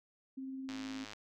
sine tone with tremolo, 265.3 Hz, C4, 24 cents sharp, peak -39 dBFS, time 0.37-1.05 s, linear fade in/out 10 ms, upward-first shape triangle, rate 19 Hz, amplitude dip 25%
click train, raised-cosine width 0.2 ms, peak -29 dBFS, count 48, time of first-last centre 0.69-1.133 s, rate 106 Hz
effects none

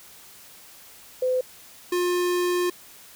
sine / square tone pair in turn, 509 / 355.7 Hz, C5 / F4, -48 / +32 cents, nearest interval tritone, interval 620 cents, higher first, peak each -20 / -22 dBFS, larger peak first, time 1.22-1.41 / 1.92-2.7 s, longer second, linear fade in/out 5 ms, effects white hiss -48 dBFS RMS until 3.15 s

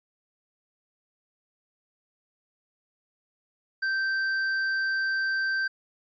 sine tone with tanh clipping, 1560 Hz, G6, 9 cents flat, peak -26 dBFS, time 3.82-5.68 s, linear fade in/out 10 ms, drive 8 dB, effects resampled to 16000 Hz

